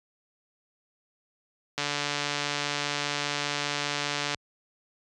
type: click train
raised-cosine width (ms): 0.2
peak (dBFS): -11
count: 373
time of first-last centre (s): 1.78-4.346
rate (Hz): 145
effects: high-pass 60 Hz 12 dB/octave + resampled to 24000 Hz